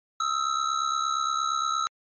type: ring-modulated tone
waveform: square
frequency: 1305 Hz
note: E6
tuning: 18 cents flat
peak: -22 dBFS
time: 0.2-1.87 s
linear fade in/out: 0 ms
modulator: 34.3 Hz
effects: MP3 32 kbps